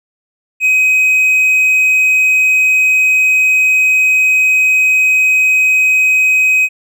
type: tone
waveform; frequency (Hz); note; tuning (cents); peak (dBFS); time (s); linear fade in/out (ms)
triangle; 2524; D#7; +24; -6; 0.6-6.69; 50
effects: none